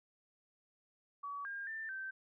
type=tone with pitch steps; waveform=sine; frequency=1136 / 1610 / 1783 / 1554 Hz; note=C#6 / G6 / A6 / G6; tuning=+42 / +46 / +22 / -16 cents; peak=-40 dBFS; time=1.23-2.11 s; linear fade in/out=10 ms; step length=220 ms; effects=none